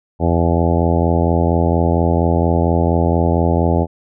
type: harmonic tone with a mistuned harmonic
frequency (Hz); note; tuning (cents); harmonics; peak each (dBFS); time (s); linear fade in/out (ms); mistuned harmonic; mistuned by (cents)
84.3; E2; +39; 1 / 2 / 3 / 4 / 5 / 6 / 7 / 8 / 9 / 10; -16 / -19 / -21 / -22 / -23 / -24 / -24 / -25 / -26 / -26; 0.19-3.87; 50; 10; +20
effects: none